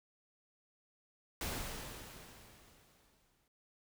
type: noise with exponential decay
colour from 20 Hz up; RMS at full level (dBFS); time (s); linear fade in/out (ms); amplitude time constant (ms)
pink; -38; 1.41-3.48; 2; 450
effects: none